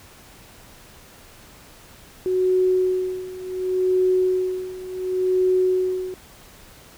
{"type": "tone with tremolo", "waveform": "sine", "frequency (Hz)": 370, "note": "F#4", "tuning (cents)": 0, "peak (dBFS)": -15, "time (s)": [2.26, 6.14], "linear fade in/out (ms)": 0, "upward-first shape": "sine", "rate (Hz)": 0.69, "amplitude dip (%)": 85, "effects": ["pink hiss -47 dBFS RMS until 6.97 s"]}